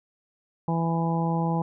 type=harmonic tone; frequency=165.9 Hz; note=E3; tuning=11 cents sharp; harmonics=1 / 2 / 3 / 4 / 5 / 6; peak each=-24 / -33 / -34 / -37 / -30 / -35 dBFS; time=0.68-1.62 s; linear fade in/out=2 ms; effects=none